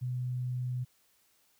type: tone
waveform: sine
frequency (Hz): 125.3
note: B2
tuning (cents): +25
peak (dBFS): -31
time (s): 0.01-0.85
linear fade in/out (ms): 20
effects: white hiss -69 dBFS RMS until 1.59 s